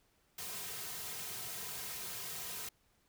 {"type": "noise with comb filter", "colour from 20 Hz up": "white", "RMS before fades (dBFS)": -43, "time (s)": [0.38, 2.69], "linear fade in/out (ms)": 5, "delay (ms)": 3.5, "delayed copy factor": -0.75, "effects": ["pink hiss -73 dBFS RMS until 3.08 s"]}